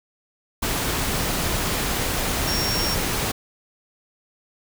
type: tone in noise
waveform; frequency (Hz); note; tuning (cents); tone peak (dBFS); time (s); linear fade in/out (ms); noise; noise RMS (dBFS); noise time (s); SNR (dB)
sine; 5540; F8; -15; -25; 2.47-2.95; 10; pink; -24; 0.62-3.32; -4
effects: none